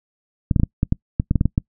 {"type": "clicks", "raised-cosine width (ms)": 5, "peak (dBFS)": -4, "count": 12, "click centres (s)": [0.512, 0.562, 0.598, 0.634, 0.831, 0.924, 1.199, 1.311, 1.357, 1.411, 1.456, 1.579], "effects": ["noise-tail reverb RT60 0.1 s tail -25 dB re dry"]}